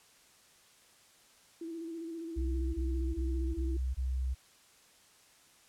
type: tone with vibrato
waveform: sine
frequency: 330.6 Hz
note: E4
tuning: 5 cents sharp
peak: -38 dBFS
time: 1.61-3.77 s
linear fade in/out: 5 ms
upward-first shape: square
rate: 15 Hz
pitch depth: 31 cents each way
type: tone bursts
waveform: sine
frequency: 64.2 Hz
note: C2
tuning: 32 cents flat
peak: -30 dBFS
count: 5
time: 2.36-4.348 s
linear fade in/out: 20 ms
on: 380 ms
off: 22 ms
effects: white hiss -62 dBFS RMS until 5.68 s + low-pass 10000 Hz 12 dB/octave